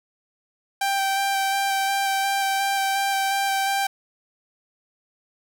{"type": "tone with vibrato", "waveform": "sawtooth", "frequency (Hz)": 784, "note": "G5", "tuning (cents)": 0, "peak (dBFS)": -17, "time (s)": [0.81, 3.87], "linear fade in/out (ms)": 5, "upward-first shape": "square", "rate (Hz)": 2.8, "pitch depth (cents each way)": 10, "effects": ["9-bit"]}